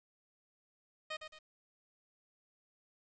10% pulse tone with echo, 621 Hz, D#5, 3 cents flat, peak -30 dBFS, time 1.1-1.17 s, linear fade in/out 10 ms, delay 110 ms, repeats 2, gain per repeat -7 dB, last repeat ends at 1.39 s, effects resampled to 16000 Hz + 10-bit

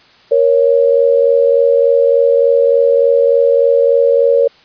sine tone pair together, 471 / 554.4 Hz, A#4 / C#5, +18 / 0 cents, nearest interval minor third, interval 282 cents, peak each -10 dBFS, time 0.31-4.48 s, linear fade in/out 10 ms, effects white hiss -46 dBFS RMS until 4.64 s + resampled to 11025 Hz

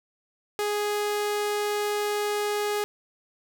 sawtooth tone, 415.3 Hz, G#4, in tune, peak -21 dBFS, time 0.59-2.84 s, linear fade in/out 0 ms, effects none

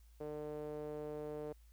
sawtooth tone with band-pass filter, 150 Hz, D3, 37 cents sharp, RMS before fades -44 dBFS, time 0.2-1.53 s, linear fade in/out 10 ms, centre 490 Hz, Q 3.6, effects added 56 Hz sine -59 dBFS peak until 1.72 s + white hiss -74 dBFS RMS until 1.72 s

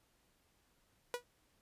sawtooth tone with exponential decay, 486.7 Hz, B4, 25 cents flat, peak -29 dBFS, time 1.14-1.24 s, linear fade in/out 1 ms, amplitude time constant 20 ms, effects pink hiss -74 dBFS RMS until 1.61 s + resampled to 32000 Hz

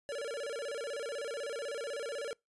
square tone with vibrato, 513 Hz, C5, 34 cents flat, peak -37 dBFS, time 0.09-2.33 s, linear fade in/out 0 ms, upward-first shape square, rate 16 Hz, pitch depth 190 cents each way, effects noise-tail reverb RT60 0.2 s tail -26 dB re dry + resampled to 24000 Hz

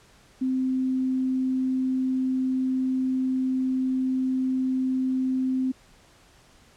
sine tone, 259.6 Hz, C4, 13 cents flat, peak -22 dBFS, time 0.41-5.72 s, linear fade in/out 10 ms, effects pink hiss -56 dBFS RMS until 6.76 s + low-pass 9000 Hz 12 dB/octave

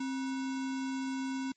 sine tone with sample-and-hold, 264.9 Hz, C4, 22 cents sharp, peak -32 dBFS, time 0-1.52 s, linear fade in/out 5 ms, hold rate 1225 Hz, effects white hiss -75 dBFS RMS until 1.56 s + MP3 32 kbps

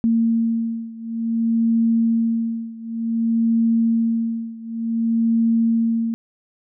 sine beating tone pair, 228.3 / 228.85 Hz, A#3 / A#3, -36 / -32 cents, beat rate 0.55 Hz, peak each -19 / -21 dBFS, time 0.04-6.14 s, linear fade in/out 0 ms, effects none

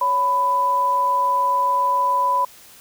sine tone pair together, 559 / 996 Hz, C#5 / B5, +14 / +14 cents, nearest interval minor seventh, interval 1000 cents, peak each -28 / -16 dBFS, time 0.01-2.45 s, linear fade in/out 5 ms, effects white hiss -46 dBFS RMS until 2.8 s

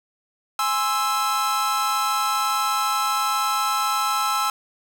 45% pulse chord, Ab augmented, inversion none, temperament equal, 830.6 / 1046.5 / 1318.5 Hz, Ab5 / C6 / E6, 0 / 0 / 0 cents, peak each -27 / -27 / -22 dBFS, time 0.59-4.5 s, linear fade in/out 2 ms, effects none

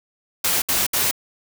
white noise bursts, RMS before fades -20 dBFS, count 3, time 0.44-1.112 s, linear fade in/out 5 ms, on 180 ms, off 66 ms, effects none

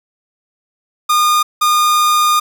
45% pulse tone bursts at uneven times, 1218 Hz, D#6, 37 cents flat, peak -10 dBFS, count 2, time 1.09-1.43 / 1.61-2.4 s, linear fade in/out 10 ms, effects none

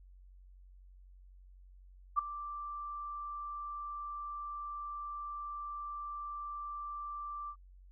sine tone with ADSR envelope, 1174.7 Hz, D6, in tune, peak -23 dBFS, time 2.16-7.56 s, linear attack 28 ms, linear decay 7 ms, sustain -16 dB, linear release 71 ms, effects added 46 Hz sine -54 dBFS peak until 7.91 s

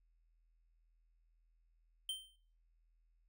square tone with exponential decay, 3118 Hz, G7, 10 cents flat, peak -36 dBFS, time 2.09-2.36 s, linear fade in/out 2 ms, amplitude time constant 57 ms, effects noise-tail reverb RT60 0.5 s tail -26 dB re dry + added 41 Hz sine -70 dBFS peak until 3.28 s

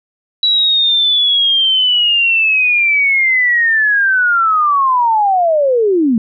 sine linear sweep, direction down, 3924 to 213.1 Hz, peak -9 dBFS, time 0.43-6.18 s, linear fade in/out 2 ms, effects none

